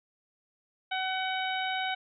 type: harmonic tone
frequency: 753 Hz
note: F#5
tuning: 30 cents sharp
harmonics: 1 / 2 / 3 / 4 / 5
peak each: -32 / -35 / -37 / -38 / -39 dBFS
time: 0.91-1.95 s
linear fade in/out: 10 ms
effects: none